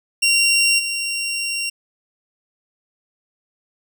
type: tone with level steps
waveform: 20% pulse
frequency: 2758 Hz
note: F7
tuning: 22 cents flat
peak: -9 / -17 dBFS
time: 0.22-1.7 s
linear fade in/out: 10 ms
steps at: 0.78 s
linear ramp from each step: 20 ms
effects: none